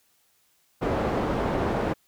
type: low-pass noise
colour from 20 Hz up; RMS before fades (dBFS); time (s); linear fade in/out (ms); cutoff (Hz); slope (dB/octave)
white; -26; 0.81-1.94; 20; 660; 12
effects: white hiss -66 dBFS RMS until 2.07 s